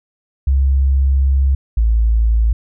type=tone pair in turn; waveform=sine; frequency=67.6 / 55.81 Hz; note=C#2 / A1; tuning=-43 / +25 cents; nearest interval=minor third; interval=332 cents; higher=first; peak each=-10 dBFS; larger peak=neither; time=0.47-1.55 / 1.77-2.53 s; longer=first; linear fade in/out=5 ms; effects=none